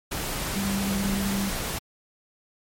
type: tone in noise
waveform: sine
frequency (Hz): 196.9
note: G3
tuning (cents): +8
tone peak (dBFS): -25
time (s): 0.55-1.5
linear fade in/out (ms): 10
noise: pink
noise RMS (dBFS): -30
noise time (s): 0.11-1.79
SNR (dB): +2
effects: MP3 64 kbps